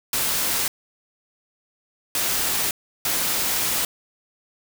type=noise bursts at uneven times; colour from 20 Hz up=white; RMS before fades=-23 dBFS; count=3; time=0.13-0.68 / 2.15-2.71 / 3.05-3.85 s; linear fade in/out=2 ms; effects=none